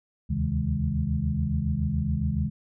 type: tone cluster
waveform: sine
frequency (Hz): 74 / 81.1 / 133.6 / 159 / 206.2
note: D2 / E2 / C3 / D#3 / G#3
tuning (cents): +14 / -28 / +36 / +38 / -12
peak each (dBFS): -30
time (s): 0.29-2.5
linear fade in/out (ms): 20
effects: none